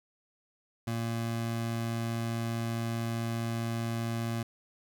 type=tone; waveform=25% pulse; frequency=115.3 Hz; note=A#2; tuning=19 cents flat; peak=-27 dBFS; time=0.87-4.43 s; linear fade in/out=5 ms; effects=none